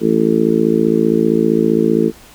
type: harmonic tone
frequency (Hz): 55.3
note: A1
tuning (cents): +9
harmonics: 3 / 4 / 5 / 6 / 7 / 8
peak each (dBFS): -21 / -16 / -21 / -16 / -19 / -17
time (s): 0-2.12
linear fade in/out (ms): 50
effects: pink hiss -42 dBFS RMS until 2.34 s